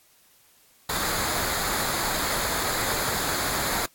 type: noise with comb filter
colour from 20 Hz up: pink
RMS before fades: -27 dBFS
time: 0.89-3.86 s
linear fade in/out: 5 ms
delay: 0.35 ms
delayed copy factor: -0.6
effects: white hiss -59 dBFS RMS until 3.94 s + AAC 64 kbps